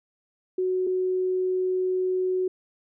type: tone pair in turn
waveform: sine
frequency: 370 / 370 Hz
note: F#4 / F#4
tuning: 0 / 0 cents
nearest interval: unison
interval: 0 cents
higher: neither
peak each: -22 dBFS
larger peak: neither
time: 0.58-0.87 / 0.87-2.48 s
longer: second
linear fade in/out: 5 ms
effects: none